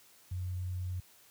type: tone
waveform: sine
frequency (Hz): 91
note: F#2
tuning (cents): -28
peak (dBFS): -33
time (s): 0.31-1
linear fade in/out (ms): 5
effects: white hiss -61 dBFS RMS until 1.3 s + high-pass 60 Hz 12 dB/octave